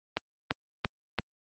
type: click train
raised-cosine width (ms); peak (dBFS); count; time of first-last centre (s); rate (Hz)
0.3; -9; 4; 0.17-1.187; 2.95
effects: high-pass 150 Hz 12 dB/octave + Opus 24 kbps